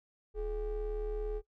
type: ring-modulated tone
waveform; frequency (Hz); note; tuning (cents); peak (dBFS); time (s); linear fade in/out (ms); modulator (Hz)
triangle; 192.1; G3; -35; -28; 0.34-1.42; 50; 231
effects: noise-tail reverb RT60 0.1 s tail -20 dB re dry